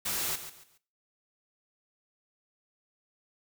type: noise with echo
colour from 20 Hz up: white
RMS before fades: -32 dBFS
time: 0.05-0.36 s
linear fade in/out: 10 ms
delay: 140 ms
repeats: 3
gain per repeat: -11 dB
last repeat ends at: 0.78 s
effects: noise-tail reverb RT60 0.4 s tail -18 dB re dry